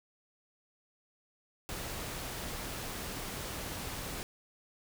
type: noise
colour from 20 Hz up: pink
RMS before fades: -40 dBFS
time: 1.69-4.23 s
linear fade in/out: 0 ms
effects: none